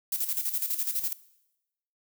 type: noise with tremolo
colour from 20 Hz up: violet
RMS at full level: -28 dBFS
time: 0.12-1.13 s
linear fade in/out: 5 ms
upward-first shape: square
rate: 12 Hz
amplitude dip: 65%
effects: noise-tail reverb RT60 0.9 s tail -19 dB re dry